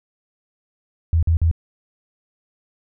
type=tone bursts; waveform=sine; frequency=82.41 Hz; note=E2; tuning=in tune; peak=-13 dBFS; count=3; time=1.13-1.513 s; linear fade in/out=0 ms; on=97 ms; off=46 ms; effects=none